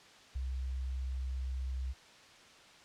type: tone with ADSR envelope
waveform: sine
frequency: 64.9 Hz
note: C2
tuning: 13 cents flat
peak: -32 dBFS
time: 0.35-1.94 s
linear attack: 12 ms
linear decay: 15 ms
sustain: -2 dB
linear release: 33 ms
effects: white hiss -57 dBFS RMS until 2.84 s + low-pass 5000 Hz 12 dB/octave